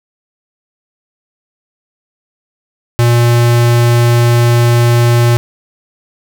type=tone; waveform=square; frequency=119.1 Hz; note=A#2; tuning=38 cents sharp; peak=-7 dBFS; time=2.99-5.37 s; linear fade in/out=0 ms; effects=none